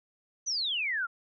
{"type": "exponential sweep", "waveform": "sine", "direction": "down", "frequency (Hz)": [6200, 1334], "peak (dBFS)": -28, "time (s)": [0.46, 1.07], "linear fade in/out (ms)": 20, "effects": []}